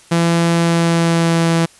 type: tone with pitch glide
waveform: sawtooth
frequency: 168.7 to 166.09 Hz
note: E3 to E3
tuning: +40 to +13 cents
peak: -8 dBFS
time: 0.11-1.66 s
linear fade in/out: 10 ms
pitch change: -27 cents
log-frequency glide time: 0.54-1.53 s
effects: white hiss -46 dBFS RMS until 1.79 s + resampled to 24000 Hz